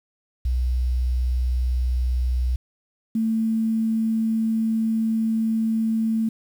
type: tone pair in turn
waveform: sine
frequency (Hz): 62.3 / 223.1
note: B1 / A3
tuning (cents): +16 / +24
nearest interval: octave + minor seventh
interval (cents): 2208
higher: second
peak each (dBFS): -19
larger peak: neither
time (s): 0.45-2.56 / 3.15-6.29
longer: second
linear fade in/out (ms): 5
effects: 8-bit